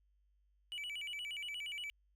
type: tone with vibrato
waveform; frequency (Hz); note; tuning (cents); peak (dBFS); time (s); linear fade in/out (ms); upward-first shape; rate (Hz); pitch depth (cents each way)
triangle; 2603; E7; -22; -39; 0.72-1.9; 0; square; 8.5; 210
effects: added 50 Hz sine -70 dBFS peak until 2.15 s